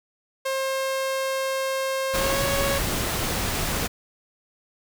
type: tone with pitch glide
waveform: sawtooth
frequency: 533 to 555 Hz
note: C5 to C#5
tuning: +32 to +2 cents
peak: -20 dBFS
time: 0.45-2.79 s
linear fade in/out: 10 ms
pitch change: +70 cents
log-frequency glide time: 2.13-2.44 s
type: noise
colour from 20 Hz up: pink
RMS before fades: -26 dBFS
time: 2.13-3.88 s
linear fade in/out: 20 ms
effects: none